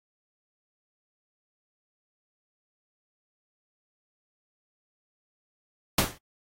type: noise with exponential decay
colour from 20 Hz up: pink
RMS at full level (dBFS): -18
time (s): 5.98-6.18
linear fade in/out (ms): 5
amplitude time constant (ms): 43
effects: AAC 48 kbps